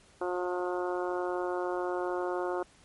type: harmonic tone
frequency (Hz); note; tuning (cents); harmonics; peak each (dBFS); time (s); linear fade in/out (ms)
179.4; F3; +47; 2 / 3 / 4 / 5 / 6 / 7 / 8; -32 / -36 / -38 / -40 / -42 / -43 / -44; 0.21-2.63; 5
effects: pink hiss -60 dBFS RMS until 2.84 s + MP3 48 kbps